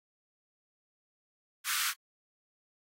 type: high-pass noise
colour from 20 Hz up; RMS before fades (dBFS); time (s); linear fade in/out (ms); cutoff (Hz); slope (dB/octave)
pink; -32; 1.64-1.94; 50; 1200; 48
effects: AAC 48 kbps